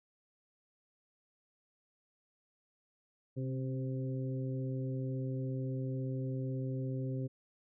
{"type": "harmonic tone with a mistuned harmonic", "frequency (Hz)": 130.6, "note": "C3", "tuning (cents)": -3, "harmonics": [1, 2, 3, 4], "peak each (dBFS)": [-35, -41, -45, -47], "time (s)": [3.36, 7.28], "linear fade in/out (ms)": 20, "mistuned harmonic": 2, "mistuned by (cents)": 24, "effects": []}